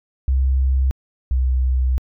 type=tone pair in turn; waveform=sine; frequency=66 / 64.05 Hz; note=C2 / C2; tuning=+16 / -36 cents; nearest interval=minor second; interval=52 cents; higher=first; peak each=-13 / -14 dBFS; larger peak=first; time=0.28-0.91 / 1.31-1.98 s; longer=second; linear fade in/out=0 ms; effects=tanh soft clip ceiling -9 dBFS